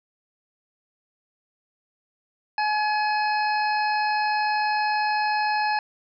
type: harmonic tone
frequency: 847 Hz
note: G#5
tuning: 34 cents sharp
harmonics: 1 / 2 / 3 / 5 / 6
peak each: -22 / -28 / -32 / -36 / -38 dBFS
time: 2.58-5.79 s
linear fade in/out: 2 ms
effects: none